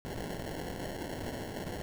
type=noise with sample-and-hold; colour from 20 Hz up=white; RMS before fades=-39 dBFS; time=0.05-1.82 s; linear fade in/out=0 ms; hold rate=1225 Hz; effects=none